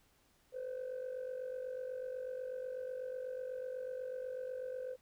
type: tone with amplitude modulation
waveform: sine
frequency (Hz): 510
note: C5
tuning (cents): -44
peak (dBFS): -34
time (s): 0.52-4.97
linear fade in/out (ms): 50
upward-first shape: sine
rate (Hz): 48.1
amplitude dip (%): 75
effects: tanh soft clip ceiling -36 dBFS + pink hiss -71 dBFS RMS until 5.01 s